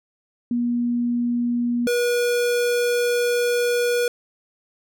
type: tone pair in turn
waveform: sine / square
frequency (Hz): 240 / 482.8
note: B3 / B4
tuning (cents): -49 / -39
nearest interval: octave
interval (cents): 1210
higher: second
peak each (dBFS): -19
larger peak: neither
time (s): 0.51-1.87 / 1.87-4.08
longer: second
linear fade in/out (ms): 2
effects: none